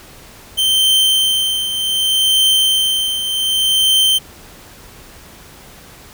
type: tone with tremolo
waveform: 45% pulse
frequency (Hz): 3116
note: G7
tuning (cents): -11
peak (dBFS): -9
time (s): 0.57-4.19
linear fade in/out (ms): 20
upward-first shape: triangle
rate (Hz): 0.66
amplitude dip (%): 65
effects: pink hiss -40 dBFS RMS until 6.13 s